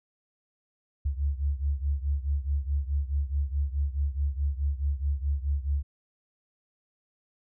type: beating tone pair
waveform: sine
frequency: 69.3 / 74 Hz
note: C#2 / D2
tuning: 0 / +14 cents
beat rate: 4.7 Hz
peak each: -27 / -30 dBFS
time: 1.05-5.83 s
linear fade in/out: 10 ms
effects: none